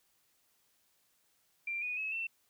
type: tone with pitch steps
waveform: sine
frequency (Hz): 2369 / 2471 / 2577 / 2688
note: D7 / D#7 / E7 / E7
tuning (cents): +14 / -13 / -40 / +33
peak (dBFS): -34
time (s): 1.67-2.27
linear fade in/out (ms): 5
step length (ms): 150
effects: white hiss -73 dBFS RMS until 2.49 s